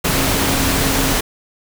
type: tone in noise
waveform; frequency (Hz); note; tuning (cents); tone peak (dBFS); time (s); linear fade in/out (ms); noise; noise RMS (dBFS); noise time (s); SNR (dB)
sine; 270.8; C#4; -40; -22; 0.15-1.13; 10; pink; -17; 0.04-1.21; -8
effects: none